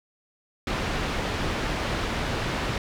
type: low-pass noise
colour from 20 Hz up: pink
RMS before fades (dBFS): -28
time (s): 0.67-2.78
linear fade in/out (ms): 2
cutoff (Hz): 3700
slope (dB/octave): 12
effects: none